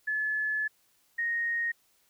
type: tone pair in turn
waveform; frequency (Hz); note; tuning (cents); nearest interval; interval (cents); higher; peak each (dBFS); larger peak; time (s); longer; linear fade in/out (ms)
sine; 1721 / 1864.8; A6 / A#6; -39 / 0; minor second; 139; second; -27; neither; 0.07-0.68 / 1.18-1.72; first; 10
effects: white hiss -68 dBFS RMS until 2.09 s